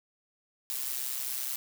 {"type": "noise with amplitude modulation", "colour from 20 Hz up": "blue", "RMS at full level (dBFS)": -31, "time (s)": [0.7, 1.56], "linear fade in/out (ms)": 0, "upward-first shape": "sine", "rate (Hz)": 130, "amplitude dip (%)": 75, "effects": []}